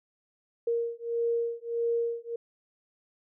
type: beating tone pair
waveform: sine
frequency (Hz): 466.2 / 467.8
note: A#4 / A#4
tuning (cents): 0 / +6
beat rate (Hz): 1.6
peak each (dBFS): -30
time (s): 0.67-2.36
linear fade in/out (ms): 5
effects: none